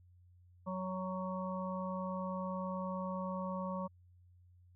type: harmonic tone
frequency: 185.9 Hz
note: F#3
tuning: 8 cents sharp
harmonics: 1 / 3 / 5 / 6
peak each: -39 / -42 / -45 / -44 dBFS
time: 0.66-3.88 s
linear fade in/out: 20 ms
effects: added 89 Hz sine -60 dBFS peak until 4.75 s